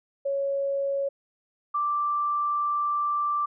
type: tone pair in turn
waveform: sine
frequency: 554.4 / 1174.7 Hz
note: C#5 / D6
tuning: 0 / 0 cents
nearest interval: octave + minor second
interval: 1300 cents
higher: second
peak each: -24 / -23 dBFS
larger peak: second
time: 0.25-1.09 / 1.74-3.46 s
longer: second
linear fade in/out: 10 ms
effects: none